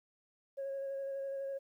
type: tone with vibrato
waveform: sine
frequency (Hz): 547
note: C#5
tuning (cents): -23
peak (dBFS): -35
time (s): 0.57-1.59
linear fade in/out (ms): 20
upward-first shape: square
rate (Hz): 12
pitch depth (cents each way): 12
effects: tanh soft clip ceiling -34 dBFS + 12-bit